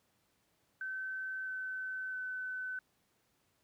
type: tone with pitch steps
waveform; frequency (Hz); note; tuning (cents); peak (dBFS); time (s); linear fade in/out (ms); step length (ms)
sine; 1534 / 1523.4 / 1512.9; G6 / G6 / F#6; -38 / -50 / +38; -37; 0.81-2.79; 2; 660
effects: pink hiss -75 dBFS RMS until 3.63 s + high-pass 80 Hz 12 dB/octave